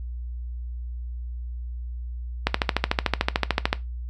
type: click train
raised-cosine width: 0.3 ms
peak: -3 dBFS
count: 18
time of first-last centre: 2.47-3.729 s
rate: 13.5 Hz
effects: noise-tail reverb RT60 0.2 s tail -17 dB re dry + added 60 Hz sine -30 dBFS peak until 4.09 s